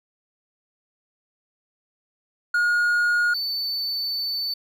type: tone pair in turn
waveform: triangle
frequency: 1435 / 4513 Hz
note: F6 / C#8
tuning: +47 / +30 cents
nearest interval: octave + minor sixth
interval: 1983 cents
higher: second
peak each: -16 / -23 dBFS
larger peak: first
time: 2.54-3.34 / 3.34-4.54 s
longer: second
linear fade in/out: 5 ms
effects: none